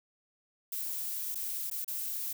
violet noise with dropouts, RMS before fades -36 dBFS, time 0.72-2.33 s, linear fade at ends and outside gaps 5 ms, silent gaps 1.347-1.354 / 1.701-1.712 / 1.846-1.878 s, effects none

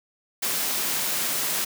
white high-pass noise, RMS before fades -26 dBFS, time 0.42-1.65 s, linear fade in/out 10 ms, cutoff 140 Hz, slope 24 dB/octave, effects none

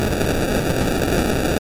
white noise with sample-and-hold, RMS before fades -19 dBFS, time 0-1.58 s, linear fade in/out 0 ms, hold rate 1050 Hz, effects MP3 64 kbps

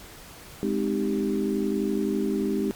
sine chord, Ab major seventh, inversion none, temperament equal with one note detuned, 207.7 / 259.8 / 311.1 / 392 Hz, Ab3 / C4 / Eb4 / G4, 0 / -12 / 0 / 0 cents, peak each -27 / -30 / -29 / -28 dBFS, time 0.63-2.71 s, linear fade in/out 0 ms, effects pink hiss -45 dBFS RMS until 2.75 s + MP3 96 kbps

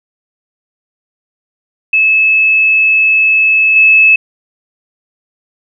sine tone with level steps, 2600 Hz, E7, 24 cents flat, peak -6 / -3 dBFS, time 1.93-4.16 s, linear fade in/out 5 ms, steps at 3.76 s, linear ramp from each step 2 ms, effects none

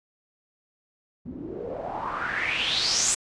white noise with low-pass filter sweep, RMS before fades -28 dBFS, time 1.25-3.15 s, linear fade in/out 10 ms, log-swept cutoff 220 to 8000 Hz, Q 5.5, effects resampled to 22050 Hz

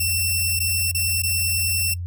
5% pulse tone with dropouts, 2690 Hz, E7, 34 cents sharp, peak -11 dBFS, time 0-1.94 s, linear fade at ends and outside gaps 5 ms, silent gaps 0.592-0.601 / 0.915-0.946 / 1.221-1.233 s, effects noise-tail reverb RT60 0.1 s tail -21 dB re dry + added 88 Hz sine -26 dBFS peak until 2.06 s

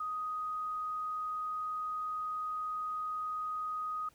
sine tone, 1249 Hz, D#6, 6 cents sharp, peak -34 dBFS, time 0-4.09 s, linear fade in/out 5 ms, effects pink hiss -66 dBFS RMS until 4.14 s

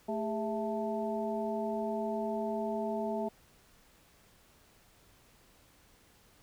harmonic tone with a mistuned harmonic, 220 Hz, A3, in tune, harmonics 1 / 2 / 3 / 4, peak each -36 / -37 / -36 / -40 dBFS, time 0.08-3.29 s, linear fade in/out 10 ms, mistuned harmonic 2, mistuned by -130 cents, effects pink hiss -63 dBFS RMS until 6.42 s

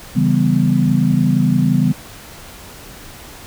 sine chord, C# half-diminished seventh, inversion none, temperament equal, 138.59 / 164.81 / 196 / 246.9 Hz, C#3 / E3 / G3 / B3, 0 / 0 / 0 / 0 cents, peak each -17 dBFS, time 0.15-1.93 s, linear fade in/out 20 ms, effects pink hiss -37 dBFS RMS until 3.46 s

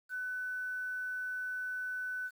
sine tone with quantisation, 1500 Hz, F#6, 23 cents sharp, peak -35 dBFS, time 0.09-2.31 s, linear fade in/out 50 ms, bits 10, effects none

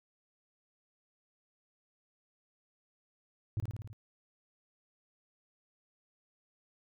sine tone with echo, 106.8 Hz, G#2, 49 cents sharp, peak -27 dBFS, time 3.57-3.6 s, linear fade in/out 0 ms, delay 55 ms, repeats 6, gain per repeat -3 dB, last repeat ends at 3.93 s, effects tanh soft clip ceiling -29 dBFS

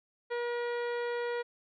harmonic tone, 478.6 Hz, A#4, 46 cents sharp, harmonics 1 / 2 / 3 / 4 / 5 / 6 / 7 / 8 / 9, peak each -32 / -41 / -43 / -43 / -50 / -58 / -53 / -60 / -58 dBFS, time 0.3-1.43 s, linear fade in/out 20 ms, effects none

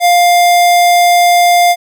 square tone, 702 Hz, F5, 9 cents sharp, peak -6 dBFS, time 0-1.76 s, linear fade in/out 50 ms, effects none

